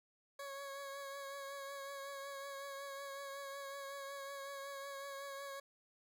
20% pulse tone with vibrato, 554.4 Hz, C#5, in tune, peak -40 dBFS, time 0.39-5.6 s, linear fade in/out 5 ms, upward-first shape triangle, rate 5.4 Hz, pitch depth 28 cents each way, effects none

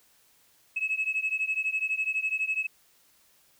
sine beating tone pair, 2575 / 2587 Hz, E7 / E7, -41 / -33 cents, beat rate 12 Hz, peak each -28 / -29 dBFS, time 0.76-2.67 s, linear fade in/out 10 ms, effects tanh soft clip ceiling -20 dBFS + white hiss -63 dBFS RMS until 3.59 s

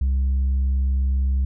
sine tone with tanh clipping, 66.3 Hz, C2, 23 cents sharp, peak -18 dBFS, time 0.01-1.45 s, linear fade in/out 5 ms, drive 2 dB, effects none

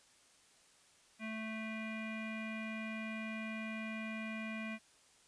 square tone with low-pass filter, 220 Hz, A3, in tune, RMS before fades -42 dBFS, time 1.19-4.79 s, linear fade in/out 50 ms, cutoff 2300 Hz, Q 7.9, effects white hiss -66 dBFS RMS until 5.27 s + resampled to 22050 Hz

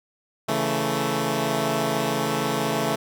10% pulse chord, A major, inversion first, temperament equal, 138.59 / 164.81 / 220 Hz, C#3 / E3 / A3, 0 / 0 / 0 cents, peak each -19 / -20 / -17 dBFS, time 0.48-2.96 s, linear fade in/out 10 ms, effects none

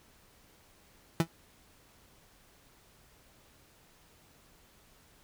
30% pulse tone with exponential decay, 164.81 Hz, E3, in tune, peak -17 dBFS, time 1.2-1.27 s, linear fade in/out 2 ms, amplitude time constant 15 ms, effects pink hiss -62 dBFS RMS until 5.23 s

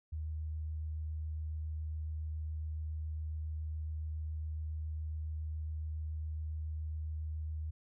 sine tone with vibrato, 77.78 Hz, D#2, in tune, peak -36 dBFS, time 0.12-7.71 s, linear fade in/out 10 ms, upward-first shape triangle, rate 7.2 Hz, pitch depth 10 cents each way, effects none

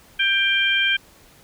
harmonic tone, 790 Hz, G5, 13 cents sharp, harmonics 2 / 3 / 4, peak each -21 / -21 / -21 dBFS, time 0.19-0.97 s, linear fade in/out 10 ms, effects pink hiss -51 dBFS RMS until 1.43 s

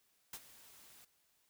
white noise with ADSR envelope, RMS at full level -44 dBFS, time 0.33-1.05 s, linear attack 4 ms, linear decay 55 ms, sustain -16 dB, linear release 8 ms, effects white hiss -75 dBFS RMS until 1.49 s

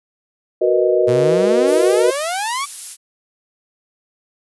sine chord, B major seventh, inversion second, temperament equal, 370 / 466.2 / 493.9 / 622.3 Hz, F#4 / A#4 / B4 / D#5, 0 / 0 / 0 / 0 cents, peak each -16 / -19 / -19 / -17 dBFS, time 0.61-2.11 s, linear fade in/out 10 ms
sawtooth exponential sweep, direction up, 114.4 to 1176 Hz, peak -16 dBFS, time 1.07-2.66 s, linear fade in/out 20 ms
violet noise, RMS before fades -25 dBFS, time 1.65-2.97 s, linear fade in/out 50 ms
effects resampled to 24000 Hz

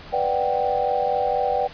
sine chord, G major seventh, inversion first, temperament equal, 493.9 / 587.3 / 740 / 784 Hz, B4 / D5 / F#5 / G5, 0 / 0 / 0 / 0 cents, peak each -25 / -26 / -26 / -23 dBFS, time 0.12-1.68 s, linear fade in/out 20 ms, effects pink hiss -41 dBFS RMS until 1.73 s + resampled to 11025 Hz

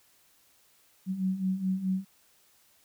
sine beating tone pair, 185 / 189.7 Hz, F#3 / F#3, 0 / +43 cents, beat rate 4.7 Hz, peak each -33 / -28 dBFS, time 1.06-2.05 s, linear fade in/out 50 ms, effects white hiss -64 dBFS RMS until 2.84 s

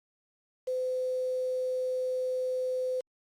sine tone with quantisation, 510 Hz, C5, 44 cents flat, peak -28 dBFS, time 0.67-3.01 s, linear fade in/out 10 ms, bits 8, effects low-pass 8000 Hz 12 dB/octave + Opus 48 kbps

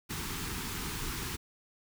pink band-stop noise, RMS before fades -37 dBFS, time 0.09-1.37 s, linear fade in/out 20 ms, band 430 to 850 Hz, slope 48 dB/octave, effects none

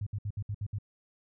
sine tone bursts, 102.9 Hz, G#2, 16 cents flat, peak -31 dBFS, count 7, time 0.01-0.786 s, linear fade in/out 5 ms, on 56 ms, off 64 ms, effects none

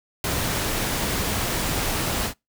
pink noise with ADSR envelope, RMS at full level -21 dBFS, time 0.24-2.34 s, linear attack 3 ms, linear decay 4 ms, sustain -4 dB, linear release 88 ms, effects noise-tail reverb RT60 0.2 s tail -25 dB re dry

